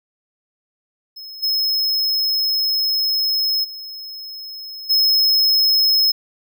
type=tone with level steps; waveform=square; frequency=5170 Hz; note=E8; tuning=34 cents flat; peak=-33 / -17 / -31 / -13 dBFS; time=1.16-6.12 s; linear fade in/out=10 ms; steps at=1.42 / 3.63 / 4.89 s; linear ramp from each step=20 ms; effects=none

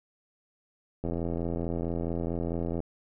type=click train; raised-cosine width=2 ms; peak=-19 dBFS; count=150; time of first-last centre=1.04-2.803 s; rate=84.5 Hz; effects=none

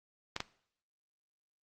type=clicks; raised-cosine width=0.2 ms; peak=-16 dBFS; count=2; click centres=0.364 / 0.404 s; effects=noise-tail reverb RT60 0.6 s tail -18 dB re dry + Opus 24 kbps

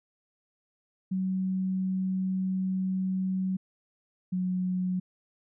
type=tone pair in turn; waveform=sine; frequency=187.9 / 183.4 Hz; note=F#3 / F#3; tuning=+27 / -15 cents; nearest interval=unison; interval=42 cents; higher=first; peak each=-26 dBFS; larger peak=neither; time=1.11-3.57 / 4.32-5 s; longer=first; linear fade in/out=10 ms; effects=none

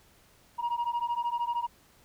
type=beating tone pair; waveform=sine; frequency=944 / 957 Hz; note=A#5 / A#5; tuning=+22 / +45 cents; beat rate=13 Hz; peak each=-29 dBFS; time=0.58-1.67 s; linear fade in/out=20 ms; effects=tanh soft clip ceiling -25 dBFS + pink hiss -61 dBFS RMS until 2.04 s

